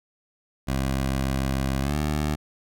15% pulse tone with pitch glide, 66.8 to 74.98 Hz, C2 to D2, +36 to +36 cents, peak -17 dBFS, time 0.67-2.36 s, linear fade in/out 20 ms, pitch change +200 cents, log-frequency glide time 1.8-1.96 s, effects none

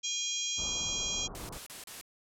harmonic tone, 812 Hz, G#5, 39 cents flat, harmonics 3 / 4 / 5 / 6 / 7 / 8 / 9, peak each -43 / -35 / -45 / -47 / -38 / -37 / -43 dBFS, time 0.03-1.28 s, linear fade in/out 20 ms
pink low-pass noise, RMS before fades -44 dBFS, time 0.57-1.59 s, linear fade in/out 20 ms, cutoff 1300 Hz, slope 48 dB/octave
white noise bursts, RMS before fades -44 dBFS, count 4, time 1.35-2.012 s, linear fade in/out 0 ms, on 140 ms, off 34 ms
effects low-pass 12000 Hz 12 dB/octave

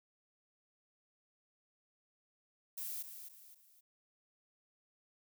violet noise with echo, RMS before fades -42 dBFS, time 2.77-3.03 s, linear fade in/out 10 ms, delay 260 ms, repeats 3, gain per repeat -8 dB, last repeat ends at 3.81 s, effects none

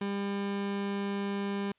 30% pulse tone, 200 Hz, G3, 35 cents sharp, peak -28 dBFS, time 0.01-1.72 s, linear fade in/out 5 ms, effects white hiss -72 dBFS RMS until 1.78 s + resampled to 8000 Hz

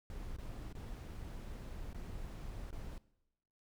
brown noise with dropouts, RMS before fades -45 dBFS, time 0.1-2.98 s, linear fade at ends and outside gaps 1 ms, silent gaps 0.365-0.385 / 0.727-0.751 / 1.931-1.945 / 2.707-2.728 s, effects noise-tail reverb RT60 0.9 s tail -20 dB re dry

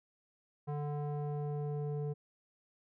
square tone with low-pass filter sweep, 146.83 Hz, D3, in tune, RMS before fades -37 dBFS, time 0.67-2.14 s, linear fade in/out 20 ms, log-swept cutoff 870 to 480 Hz, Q 1.7, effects none

